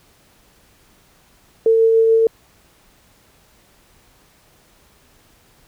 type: tone with tremolo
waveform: sine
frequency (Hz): 450.2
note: A4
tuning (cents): +40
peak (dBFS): -9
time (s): 1.66-2.27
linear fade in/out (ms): 2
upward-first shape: triangle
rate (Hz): 6.9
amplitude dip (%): 25
effects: pink hiss -54 dBFS RMS until 5.67 s